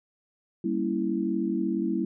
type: chord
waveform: sine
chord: G diminished seventh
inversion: none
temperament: equal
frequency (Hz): 196 / 233.1 / 277.2 / 329.6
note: G3 / Bb3 / Db4 / Fb4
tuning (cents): 0 / 0 / 0 / 0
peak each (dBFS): -30 / -31 / -33 / -28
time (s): 0.64-2.05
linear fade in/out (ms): 5
effects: none